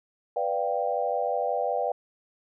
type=chord; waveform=sine; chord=G dominant seventh; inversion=first; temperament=equal; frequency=493.9 / 587.3 / 698.5 / 784 Hz; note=B4 / D5 / F5 / G5; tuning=0 / 0 / 0 / 0 cents; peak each=-30 dBFS; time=0.36-1.92 s; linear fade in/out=5 ms; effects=none